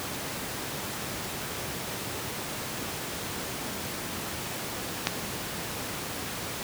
click, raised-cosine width 0.2 ms, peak -5 dBFS, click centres 5.071 s, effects pink hiss -34 dBFS RMS until 6.63 s + high-pass 100 Hz 12 dB/octave

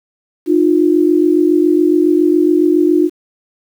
sine tone pair together, 306.6 / 353.8 Hz, D#4 / F4, -25 / +23 cents, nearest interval major second, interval 248 cents, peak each -11 dBFS, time 0.46-3.1 s, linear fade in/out 50 ms, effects 7-bit

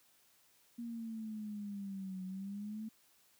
sine exponential two-way sweep, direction down then up, 237.3 to 185 to 222.3 Hz, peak -40 dBFS, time 0.78-2.89 s, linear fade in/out 10 ms, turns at 2.24 s, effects white hiss -69 dBFS RMS until 3.39 s + high-pass 60 Hz 12 dB/octave

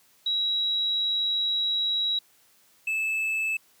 sine / triangle tone pair in turn, 3873 / 2618 Hz, B7 / E7, -35 / -13 cents, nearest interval perfect fifth, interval 678 cents, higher first, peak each -23 dBFS, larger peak neither, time 0.26-2.19 / 2.87-3.57 s, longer first, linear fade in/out 5 ms, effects white hiss -61 dBFS RMS until 3.8 s + high-pass 100 Hz 12 dB/octave

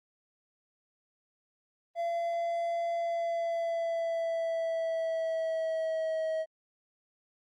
triangle tone with pitch glide, 680 to 638.1 Hz, F5 to D#5, -46 to +44 cents, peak -27 dBFS, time 1.95-6.46 s, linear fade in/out 50 ms, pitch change -110 cents, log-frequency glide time 2.94-6.26 s, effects Opus 24 kbps

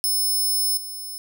10% pulse tone with level steps, 5220 Hz, E8, 18 cents flat, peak -14 / -26 dBFS, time 0.04-1.18 s, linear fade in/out 0 ms, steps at 0.77 s, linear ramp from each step 5 ms, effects none

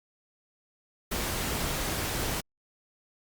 pink noise, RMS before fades -31 dBFS, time 1.11-2.41 s, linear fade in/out 10 ms, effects Opus 48 kbps

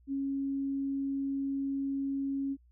sine tone, 274.6 Hz, C#4, 16 cents flat, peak -30 dBFS, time 0.07-2.57 s, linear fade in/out 50 ms, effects added 60 Hz sine -59 dBFS peak until 2.71 s

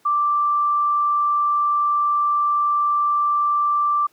sine tone, 1174.7 Hz, D6, in tune, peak -16 dBFS, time 0.05-4.07 s, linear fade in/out 10 ms, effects pink hiss -59 dBFS RMS until 4.12 s + high-pass 200 Hz 12 dB/octave

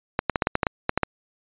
clicks, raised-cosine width 0.5 ms, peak -5 dBFS, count 11, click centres 0.191 / 0.297 / 0.358 / 0.422 / 0.471 / 0.554 / 0.632 / 0.668 / 0.894 / 0.976 / 1.033 s, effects resampled to 8000 Hz

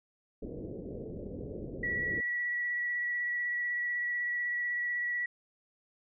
white low-pass noise, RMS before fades -41 dBFS, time 0.42-2.21 s, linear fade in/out 5 ms, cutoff 520 Hz, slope 48 dB/octave
sine tone with vibrato, 1938 Hz, B6, 33 cents flat, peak -30 dBFS, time 1.83-5.26 s, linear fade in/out 5 ms, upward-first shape sine, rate 16 Hz, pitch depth 13 cents each way
effects none

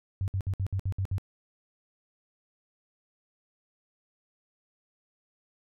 sine tone bursts, 96 Hz, G2, 36 cents flat, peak -26 dBFS, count 8, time 0.21-1.182 s, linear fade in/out 0 ms, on 69 ms, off 60 ms, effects none

